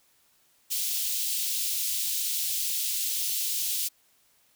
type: high-pass noise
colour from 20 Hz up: white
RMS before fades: -29 dBFS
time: 0.7-3.89 s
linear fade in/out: 20 ms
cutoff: 3000 Hz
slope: 24 dB/octave
effects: white hiss -65 dBFS RMS until 4.55 s

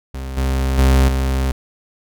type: tone with level steps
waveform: 40% pulse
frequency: 66 Hz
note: C2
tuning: 16 cents sharp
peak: -24 / -15 / -9 / -15 dBFS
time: 0.14-1.52 s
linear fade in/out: 5 ms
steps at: 0.37 / 0.78 / 1.08 s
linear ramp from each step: 5 ms
effects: none

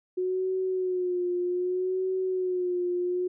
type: tone with vibrato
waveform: sine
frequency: 365.1 Hz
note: F#4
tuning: 23 cents flat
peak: -25 dBFS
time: 0.17-3.28 s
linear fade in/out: 10 ms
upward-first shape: sine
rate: 0.64 Hz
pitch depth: 48 cents each way
effects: none

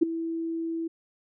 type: tone with ADSR envelope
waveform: sine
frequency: 329.3 Hz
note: E4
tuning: 2 cents flat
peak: -13 dBFS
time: 0.01-0.88 s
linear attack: 18 ms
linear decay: 8 ms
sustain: -15 dB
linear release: 11 ms
effects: none

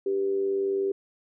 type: tone with amplitude modulation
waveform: sine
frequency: 392 Hz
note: G4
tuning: in tune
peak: -21 dBFS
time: 0.06-0.92 s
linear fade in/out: 5 ms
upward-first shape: sine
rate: 98.9 Hz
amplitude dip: 50%
effects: none

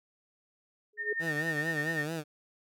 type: tone with exponential growth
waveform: sine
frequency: 420.9 Hz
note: G#4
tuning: 23 cents sharp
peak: -28 dBFS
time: 0.93-1.13 s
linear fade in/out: 5 ms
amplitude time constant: 43 ms
type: tone with tremolo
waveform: sine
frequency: 1825 Hz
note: A#6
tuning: 37 cents flat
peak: -28 dBFS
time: 0.97-2.07 s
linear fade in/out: 50 ms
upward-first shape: sine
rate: 10 Hz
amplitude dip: 70%
type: tone with vibrato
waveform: 15% pulse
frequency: 156.2 Hz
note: D#3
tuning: 7 cents sharp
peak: -27 dBFS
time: 1.19-2.24 s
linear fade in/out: 50 ms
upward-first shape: sine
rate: 4.5 Hz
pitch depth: 110 cents each way
effects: none

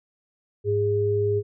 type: tone pair together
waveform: sine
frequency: 103.83 / 410.3 Hz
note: G#2 / G#4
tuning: 0 / -21 cents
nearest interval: 2 octaves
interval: 2379 cents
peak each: -25 / -21 dBFS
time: 0.64-1.43 s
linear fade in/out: 50 ms
effects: none

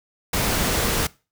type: tone in noise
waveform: sine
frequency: 460.8 Hz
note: A#4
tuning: 20 cents flat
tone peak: -32 dBFS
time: 0.69-1.05 s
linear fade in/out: 5 ms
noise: pink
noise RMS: -22 dBFS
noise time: 0.33-1.07 s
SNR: -13 dB
effects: noise-tail reverb RT60 0.3 s tail -21 dB re dry

